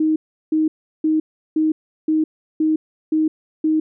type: tone bursts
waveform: sine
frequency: 312.9 Hz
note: D#4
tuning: 10 cents sharp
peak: -14 dBFS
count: 8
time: 0-3.8 s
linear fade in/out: 5 ms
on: 160 ms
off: 360 ms
effects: none